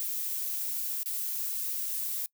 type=noise with dropouts; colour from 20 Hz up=violet; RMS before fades=-33 dBFS; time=0-2.26 s; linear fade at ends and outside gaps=0 ms; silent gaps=1.031-1.059 s; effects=noise-tail reverb RT60 0.1 s tail -23 dB re dry